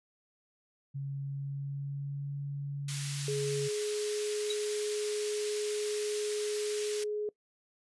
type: tone with pitch glide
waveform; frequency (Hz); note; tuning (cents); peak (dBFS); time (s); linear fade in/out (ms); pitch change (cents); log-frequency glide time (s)
sine; 138.59 to 141.34; C#3 to C#3; 0 to +34; -34; 0.94-3.69; 20; +34; 1.16-2.34
type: band-pass noise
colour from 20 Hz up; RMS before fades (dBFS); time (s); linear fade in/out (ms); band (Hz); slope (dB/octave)
white; -41; 2.88-7.04; 5; 1900 to 9400; 12
type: tone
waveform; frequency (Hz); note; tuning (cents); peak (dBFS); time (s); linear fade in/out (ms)
sine; 420; G#4; +19; -31; 3.28-7.29; 2
type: tone with exponential decay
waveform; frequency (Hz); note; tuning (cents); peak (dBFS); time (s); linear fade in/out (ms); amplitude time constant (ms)
sine; 3863; B7; -39; -30; 4.5-4.59; 5; 19
effects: noise-tail reverb RT60 0.1 s tail -22 dB re dry + resampled to 24000 Hz